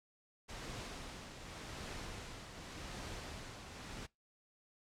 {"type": "noise with tremolo", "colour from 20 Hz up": "pink", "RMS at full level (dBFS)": -45, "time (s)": [0.48, 4.07], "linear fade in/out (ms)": 20, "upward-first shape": "triangle", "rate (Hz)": 0.87, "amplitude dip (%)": 50, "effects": ["noise-tail reverb RT60 0.2 s tail -23 dB re dry", "low-pass 7000 Hz 12 dB/octave"]}